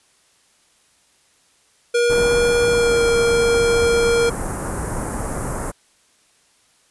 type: tone with pitch glide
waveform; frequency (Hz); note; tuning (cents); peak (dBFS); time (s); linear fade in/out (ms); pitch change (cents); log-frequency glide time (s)
square; 476.9 to 468.7; A#4 to A#4; +39 to +9; -15; 1.94-4.3; 10; -30; 2.67-3.02
type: band-stop noise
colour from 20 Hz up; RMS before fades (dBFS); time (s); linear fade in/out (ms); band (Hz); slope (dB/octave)
pink; -25; 2.09-5.72; 20; 1500 to 8500; 24
effects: white hiss -58 dBFS RMS until 6.9 s + resampled to 24000 Hz